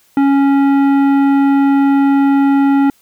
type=tone with tanh clipping; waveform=sine; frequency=277.2 Hz; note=C#4; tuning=in tune; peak=-10 dBFS; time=0.17-2.9 s; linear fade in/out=2 ms; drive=13 dB; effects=white hiss -53 dBFS RMS until 3.01 s